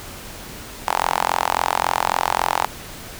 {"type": "tone with high-pass filter", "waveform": "sawtooth", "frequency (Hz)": 43.65, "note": "F1", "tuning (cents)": 0, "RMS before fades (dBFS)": -21, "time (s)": [0.87, 2.65], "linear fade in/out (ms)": 0, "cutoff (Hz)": 870, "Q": 4.1, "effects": ["pink hiss -36 dBFS RMS until 3.19 s"]}